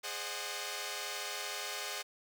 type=chord; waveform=5% pulse; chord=Ab dominant seventh; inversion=none; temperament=equal with one note detuned; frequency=415.3 / 523.3 / 607 / 740 Hz; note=Ab4 / C5 / Eb5 / Gb5; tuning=0 / 0 / -43 / 0 cents; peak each=-32 dBFS; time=0.03-2.03 s; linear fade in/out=20 ms; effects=none